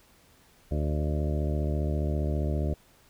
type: harmonic tone with a mistuned harmonic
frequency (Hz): 74.9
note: D2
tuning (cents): +35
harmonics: 1 / 2 / 3 / 4 / 5 / 6 / 7 / 8 / 9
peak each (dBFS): -27 / -32 / -37 / -38 / -38 / -43 / -44 / -39 / -45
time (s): 0.71-2.74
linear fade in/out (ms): 5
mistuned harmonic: 7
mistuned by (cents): +38
effects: pink hiss -60 dBFS RMS until 3.09 s